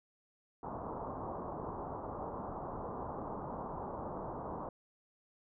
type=low-pass noise; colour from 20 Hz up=white; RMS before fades=-42 dBFS; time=0.63-4.69 s; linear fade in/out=2 ms; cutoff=1100 Hz; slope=48 dB/octave; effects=none